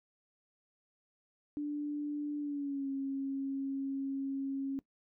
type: tone with pitch glide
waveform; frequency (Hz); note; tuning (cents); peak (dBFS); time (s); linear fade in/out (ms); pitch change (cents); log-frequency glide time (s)
sine; 293.7 to 272.5; D4 to C#4; 0 to -29; -33; 1.57-4.79; 0; -129; 2.39-2.89
effects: noise-tail reverb RT60 0.1 s tail -19 dB re dry

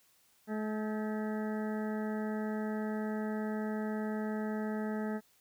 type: harmonic tone with a mistuned harmonic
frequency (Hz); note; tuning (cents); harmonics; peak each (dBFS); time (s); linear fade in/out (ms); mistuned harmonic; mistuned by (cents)
214.6; A3; -43; 1 / 2 / 3 / 4 / 6 / 7 / 8 / 9; -34 / -40 / -44 / -46 / -50 / -51 / -52 / -53; 0.47-5.21; 50; 7; +75
effects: white hiss -68 dBFS RMS until 5.4 s

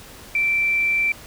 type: tone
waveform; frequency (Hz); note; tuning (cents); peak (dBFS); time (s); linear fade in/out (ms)
sine; 2341; D7; -6; -17; 0.35-1.12; 2
effects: pink hiss -42 dBFS RMS until 1.26 s

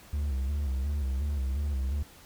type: tone with vibrato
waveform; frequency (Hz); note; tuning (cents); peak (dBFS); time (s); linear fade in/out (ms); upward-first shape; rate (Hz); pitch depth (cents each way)
triangle; 69.3; C#2; 0; -25; 0.13-2.03; 5; square; 2.8; 84
effects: pink hiss -53 dBFS RMS until 2.25 s

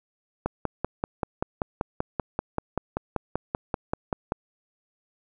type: click train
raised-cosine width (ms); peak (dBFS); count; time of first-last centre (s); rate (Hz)
1; -11; 21; 0.46-4.321; 5.18
effects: none

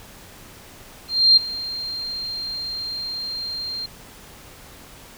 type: tone with ADSR envelope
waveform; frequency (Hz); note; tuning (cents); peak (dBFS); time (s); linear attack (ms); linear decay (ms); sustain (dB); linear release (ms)
sine; 4186; C8; 0; -8; 1.08-3.86; 290; 9; -18; 5
effects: pink hiss -44 dBFS RMS until 5.17 s

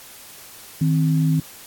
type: tone pair together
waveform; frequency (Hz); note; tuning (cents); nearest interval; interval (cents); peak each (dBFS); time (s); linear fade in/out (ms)
sine; 157.27 / 264.5; D#3 / C4; +19 / +19; major sixth; 900; -16 / -23; 0.81-1.4; 5
effects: white hiss -42 dBFS RMS until 1.66 s + AAC 64 kbps

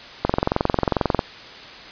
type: click train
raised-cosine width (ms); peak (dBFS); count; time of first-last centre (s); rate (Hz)
1; -3; 22; 0.25-1.192; 22.3
effects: white hiss -39 dBFS RMS until 1.91 s + resampled to 11025 Hz

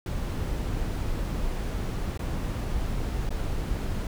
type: noise with dropouts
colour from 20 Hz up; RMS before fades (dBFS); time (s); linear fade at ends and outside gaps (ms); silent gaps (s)
brown; -29; 0.06-4.07; 2; 2.176-2.192 / 3.292-3.305
effects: none

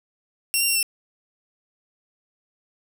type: tone with pitch steps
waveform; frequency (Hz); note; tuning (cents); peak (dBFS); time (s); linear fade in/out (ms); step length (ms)
10% pulse; 2735 / 2768 / 2741 / 2699; F7 / F7 / F7 / E7; -37 / -16 / -33 / +40; -11; 0.54-0.828; 0; 72
effects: none

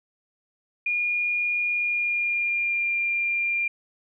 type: tone with pitch glide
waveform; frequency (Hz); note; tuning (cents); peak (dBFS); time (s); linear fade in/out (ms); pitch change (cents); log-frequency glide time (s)
sine; 2429 to 2391; D#7 to D7; -42 to +30; -22; 0.86-3.68; 5; -28; 1.7-2.91
effects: none

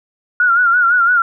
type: tone with vibrato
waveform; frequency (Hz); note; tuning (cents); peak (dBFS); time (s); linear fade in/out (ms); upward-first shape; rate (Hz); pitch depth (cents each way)
sine; 1421; F6; +30; -9; 0.4-1.22; 2; sine; 5.9; 75
effects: none

